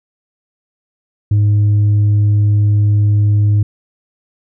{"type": "tone with tanh clipping", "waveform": "sine", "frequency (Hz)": 103.83, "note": "G#2", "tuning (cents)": 0, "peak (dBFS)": -9, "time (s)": [1.31, 3.63], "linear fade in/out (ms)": 5, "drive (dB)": 2, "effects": []}